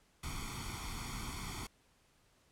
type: noise with comb filter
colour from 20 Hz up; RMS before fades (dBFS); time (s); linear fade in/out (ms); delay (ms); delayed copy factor
pink; -42; 0.23-1.67; 5; 0.89; +0.85
effects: pink hiss -70 dBFS RMS until 2.51 s + low-pass 11000 Hz 12 dB/octave